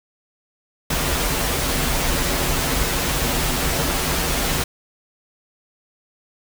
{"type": "noise with comb filter", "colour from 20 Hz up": "pink", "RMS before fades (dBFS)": -21, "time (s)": [0.9, 4.64], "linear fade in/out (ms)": 5, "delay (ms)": 9.6, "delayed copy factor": -0.65, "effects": []}